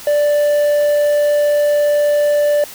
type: tone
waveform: triangle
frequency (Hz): 587.3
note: D5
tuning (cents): 0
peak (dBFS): -9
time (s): 0.07-2.64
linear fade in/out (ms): 2
effects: white hiss -34 dBFS RMS until 2.74 s